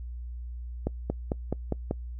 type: accelerating click train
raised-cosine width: 2 ms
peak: -14 dBFS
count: 6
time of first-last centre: 0.87-1.911 s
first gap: 230 ms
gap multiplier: 0.95
effects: noise-tail reverb RT60 0.1 s tail -25 dB re dry + added 60 Hz sine -35 dBFS peak until 2.19 s